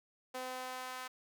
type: tone with high-pass filter sweep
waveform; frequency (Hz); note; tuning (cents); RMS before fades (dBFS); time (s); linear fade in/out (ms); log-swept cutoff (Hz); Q
sawtooth; 255.5; C4; -41; -43; 0.34-1.08; 10; 550 to 1100; 1.4
effects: none